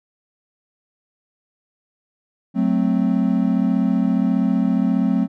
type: chord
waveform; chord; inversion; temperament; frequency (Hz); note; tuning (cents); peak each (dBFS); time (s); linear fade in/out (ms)
triangle; F# diminished; none; equal; 185 / 220 / 261.6; F#3 / A3 / C4; 0 / 0 / 0; -18; 2.54-5.28; 50
effects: none